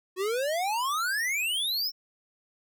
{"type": "exponential sweep", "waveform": "square", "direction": "up", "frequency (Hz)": [360.3, 5480], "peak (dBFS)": -27, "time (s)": [0.16, 1.92], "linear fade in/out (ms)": 50, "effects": []}